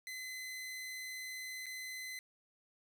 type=tone with dropouts; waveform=sawtooth; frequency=2035 Hz; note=C7; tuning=49 cents flat; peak=-39 dBFS; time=0.07-2.19 s; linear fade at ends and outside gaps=1 ms; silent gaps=1.659-1.665 s; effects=none